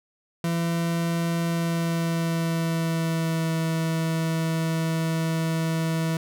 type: tone with pitch glide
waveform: 40% pulse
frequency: 168.1 to 162.47 Hz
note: E3 to E3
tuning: +34 to -25 cents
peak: -22 dBFS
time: 0.44-6.17 s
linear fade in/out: 2 ms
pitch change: -59 cents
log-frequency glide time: 1.46-3.52 s
effects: none